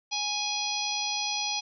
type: harmonic tone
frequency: 830.6 Hz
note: G#5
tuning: in tune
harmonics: 1 / 3 / 4 / 5 / 6 / 7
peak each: -35 / -35 / -35 / -35 / -35 / -35 dBFS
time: 0.11-1.61 s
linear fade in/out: 20 ms
effects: none